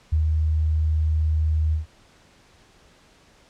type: tone with ADSR envelope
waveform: sine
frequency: 78.1 Hz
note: D#2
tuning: 7 cents sharp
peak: -16 dBFS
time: 0.12-1.86 s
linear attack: 10 ms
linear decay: 100 ms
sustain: -2 dB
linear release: 130 ms
effects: pink hiss -55 dBFS RMS until 3.49 s + low-pass 7000 Hz 12 dB/octave